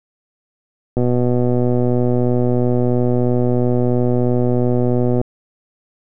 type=click train; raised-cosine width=2 ms; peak=-5 dBFS; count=523; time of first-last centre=0.97-5.214 s; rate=123 Hz; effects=none